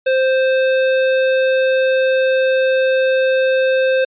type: tone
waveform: square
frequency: 523.3 Hz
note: C5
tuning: in tune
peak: -13 dBFS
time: 0.06-4.05 s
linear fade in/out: 10 ms
effects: resampled to 8000 Hz